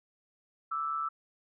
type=tone pair together; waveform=sine; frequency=1172 / 1319.1 Hz; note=D6 / E6; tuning=-4 / +1 cents; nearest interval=major second; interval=205 cents; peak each=-38 / -31 dBFS; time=0.71-1.09 s; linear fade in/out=10 ms; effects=none